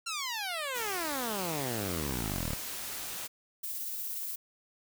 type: exponential sweep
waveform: 10% pulse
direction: down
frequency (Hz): 1395 to 34.65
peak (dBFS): -25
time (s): 0.06-2.55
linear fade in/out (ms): 10
type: noise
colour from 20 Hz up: white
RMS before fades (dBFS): -39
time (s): 0.74-3.28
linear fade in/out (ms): 20
type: noise with tremolo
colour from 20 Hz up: violet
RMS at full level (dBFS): -36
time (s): 3.63-4.36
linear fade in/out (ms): 10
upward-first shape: triangle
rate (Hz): 17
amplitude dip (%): 25
effects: none